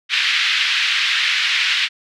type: band-pass noise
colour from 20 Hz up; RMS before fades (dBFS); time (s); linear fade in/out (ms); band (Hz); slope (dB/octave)
white; -18; 0.09-1.89; 50; 1700 to 3600; 24
effects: none